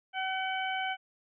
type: harmonic tone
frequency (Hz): 758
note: F#5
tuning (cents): +42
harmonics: 1 / 2 / 3 / 4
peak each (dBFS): -33 / -36 / -38 / -39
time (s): 0.13-0.97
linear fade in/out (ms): 50
effects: none